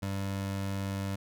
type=tone; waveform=25% pulse; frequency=98 Hz; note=G2; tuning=in tune; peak=-28 dBFS; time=0.02-1.16 s; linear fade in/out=10 ms; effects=none